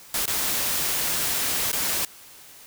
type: noise with dropouts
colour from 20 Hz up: white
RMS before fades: -25 dBFS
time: 0.14-2.05 s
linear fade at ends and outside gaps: 2 ms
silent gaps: 0.257-0.277 / 1.717-1.729 s
effects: white hiss -47 dBFS RMS until 2.66 s